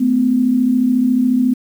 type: tone pair together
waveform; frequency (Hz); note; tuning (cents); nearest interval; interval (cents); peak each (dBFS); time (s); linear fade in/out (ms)
sine; 220.3 / 254.4; A3 / C4; +2 / -48; major second; 250; -18 / -12; 0-1.54; 10
effects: 7-bit